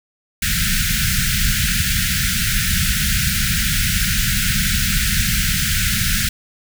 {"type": "band-stop noise", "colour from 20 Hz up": "pink", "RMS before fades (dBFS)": -18, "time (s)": [0.42, 6.29], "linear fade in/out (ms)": 5, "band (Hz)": [220, 1400], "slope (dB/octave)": 96, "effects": []}